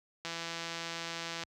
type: click train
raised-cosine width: 0.2 ms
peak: -21 dBFS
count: 199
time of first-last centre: 0.25-1.436 s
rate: 167 Hz
effects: high-pass 60 Hz 12 dB/octave